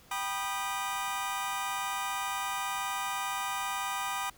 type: chord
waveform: sawtooth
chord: G augmented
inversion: none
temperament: just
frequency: 784 / 980 / 1225 Hz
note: G5 / B5 / D#6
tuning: 0 / -14 / -27 cents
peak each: -33 / -32 / -32 dBFS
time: 0.11-4.3 s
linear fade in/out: 5 ms
effects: pink hiss -58 dBFS RMS until 4.37 s